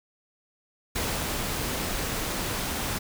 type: noise with ADSR envelope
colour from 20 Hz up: pink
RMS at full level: -28 dBFS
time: 0.95-2.99 s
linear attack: 11 ms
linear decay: 250 ms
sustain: -2 dB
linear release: 13 ms
effects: none